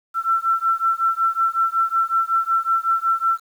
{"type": "beating tone pair", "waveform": "sine", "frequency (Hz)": [1341, 1346.4], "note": ["E6", "E6"], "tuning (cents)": [29, 36], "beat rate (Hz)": 5.4, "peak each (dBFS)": [-20, -20], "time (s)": [0.14, 3.4], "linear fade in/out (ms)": 50, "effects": ["8-bit"]}